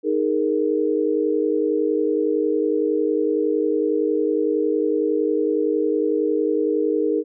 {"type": "chord", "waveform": "sine", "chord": "D# suspended fourth", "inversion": "none", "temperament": "equal", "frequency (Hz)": [311.1, 415.3, 466.2], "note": ["D#4", "G#4", "A#4"], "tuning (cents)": [0, 0, 0], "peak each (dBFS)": -22, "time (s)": [0.03, 7.24], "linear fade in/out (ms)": 50, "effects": []}